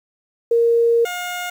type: tone pair in turn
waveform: sine / 15% pulse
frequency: 466.2 / 713.7 Hz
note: A#4 / F5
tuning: 0 / +37 cents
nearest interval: perfect fifth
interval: 737 cents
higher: second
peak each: -12 / -18 dBFS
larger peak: first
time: 0.51-1.05 / 1.05-1.5 s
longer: first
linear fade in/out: 5 ms
effects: 8-bit